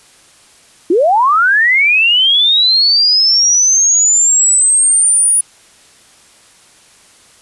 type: linear sweep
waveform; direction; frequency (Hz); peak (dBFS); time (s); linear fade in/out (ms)
sine; up; 311.6 to 9760; -7; 0.9-5.41; 5
effects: white hiss -45 dBFS RMS until 7.41 s + resampled to 24000 Hz